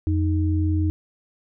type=tone pair together; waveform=sine; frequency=87.3 / 311.1 Hz; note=F2 / D#4; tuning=0 / 0 cents; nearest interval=octave + minor seventh; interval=2200 cents; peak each=-19 / -25 dBFS; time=0.07-0.9 s; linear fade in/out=0 ms; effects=none